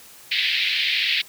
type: band-pass noise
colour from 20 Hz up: pink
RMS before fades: -22 dBFS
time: 0.31-1.22 s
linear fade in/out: 10 ms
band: 2000 to 4300 Hz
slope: 48 dB/octave
effects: white hiss -46 dBFS RMS until 1.28 s